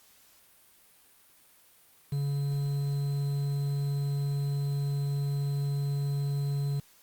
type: tone with quantisation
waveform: triangle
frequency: 141.3 Hz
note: C#3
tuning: 34 cents sharp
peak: -25 dBFS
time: 2.12-6.8 s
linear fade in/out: 5 ms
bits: 8
effects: white hiss -60 dBFS RMS until 7.02 s + Opus 48 kbps